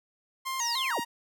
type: tone with vibrato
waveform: sawtooth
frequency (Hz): 996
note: B5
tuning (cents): +14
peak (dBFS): -27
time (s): 0.45-1.05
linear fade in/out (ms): 20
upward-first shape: square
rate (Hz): 3.3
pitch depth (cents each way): 100
type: linear sweep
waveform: sine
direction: down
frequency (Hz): 6840 to 155.56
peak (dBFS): -29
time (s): 0.59-1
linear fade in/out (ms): 5
effects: none